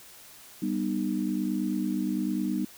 sine chord, G augmented, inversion none, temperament just, 196 / 245 / 306.2 Hz, G3 / B3 / D#4, 0 / -14 / -28 cents, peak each -30 / -31 / -30 dBFS, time 0.62-2.65 s, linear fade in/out 5 ms, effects white hiss -50 dBFS RMS until 2.77 s

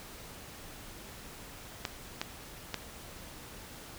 clicks, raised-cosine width 0.2 ms, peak -15 dBFS, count 3, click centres 1.852 / 2.215 / 2.743 s, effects pink hiss -48 dBFS RMS until 3.98 s

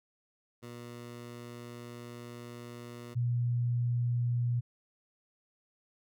15% pulse / sine tone pair in turn, 120 / 120.59 Hz, B2 / B2, -49 / -41 cents, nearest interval unison, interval 8 cents, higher second, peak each -37 / -27 dBFS, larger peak second, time 0.62-3.15 / 3.15-4.61 s, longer first, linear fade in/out 20 ms, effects none

